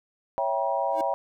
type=chord; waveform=sine; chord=C# diminished seventh; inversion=none; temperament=equal with one note detuned; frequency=554.4 / 659.3 / 784 / 956.3 Hz; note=C#5 / E5 / G5 / Bb5; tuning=0 / 0 / 0 / +44 cents; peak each=-29 dBFS; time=0.38-1.14 s; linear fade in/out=0 ms
type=tone with exponential growth; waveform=square; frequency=316.7 Hz; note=D#4; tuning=31 cents sharp; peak=-32 dBFS; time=0.88-1.01 s; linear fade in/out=2 ms; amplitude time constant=27 ms
effects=none